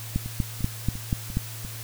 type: two click trains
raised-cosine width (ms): 5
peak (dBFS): -22 / -11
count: 5 / 6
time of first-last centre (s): 0.26-1.649 / 0.16-1.371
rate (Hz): 2.88 / 4.13
effects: added 112 Hz sine -37 dBFS peak until 1.83 s + white hiss -40 dBFS RMS until 1.83 s